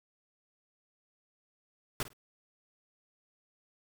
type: noise with echo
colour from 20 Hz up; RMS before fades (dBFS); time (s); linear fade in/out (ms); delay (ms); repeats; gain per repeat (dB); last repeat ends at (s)
pink; -33; 2-2.03; 2; 51; 2; -15; 2.132
effects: none